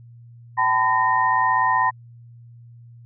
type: tone cluster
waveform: sine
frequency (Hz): 769 / 890 / 1006 / 1845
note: G5 / A5 / B5 / A#6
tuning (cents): -33 / +20 / +32 / -18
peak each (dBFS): -27 / -23 / -18 / -24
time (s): 0.57-1.91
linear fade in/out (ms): 20
effects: added 118 Hz sine -42 dBFS peak until 3.05 s